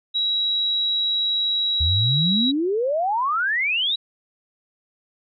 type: tone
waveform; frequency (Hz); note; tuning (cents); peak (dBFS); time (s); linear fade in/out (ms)
sine; 3873; B7; -35; -19; 0.14-2.52; 20
type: exponential sweep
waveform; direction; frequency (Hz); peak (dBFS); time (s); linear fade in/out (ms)
sine; up; 74 to 3951; -19; 1.8-3.96; 10
effects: none